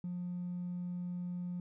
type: tone with hard clipping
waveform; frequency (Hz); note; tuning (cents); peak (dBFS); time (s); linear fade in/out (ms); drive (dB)
sine; 177.6; F3; +29; -37; 0.04-1.6; 2; 1
effects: none